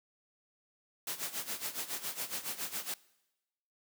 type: noise with tremolo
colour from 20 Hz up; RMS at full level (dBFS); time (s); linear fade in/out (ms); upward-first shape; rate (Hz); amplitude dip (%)
white; -36; 1.07-2.94; 2; sine; 7.2; 80
effects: noise-tail reverb RT60 1.0 s tail -22 dB re dry + high-pass 150 Hz 12 dB/octave